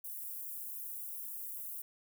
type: high-pass noise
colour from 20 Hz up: white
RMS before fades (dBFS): -43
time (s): 0.04-1.82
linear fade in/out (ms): 5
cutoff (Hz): 11000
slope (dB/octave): 24
effects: none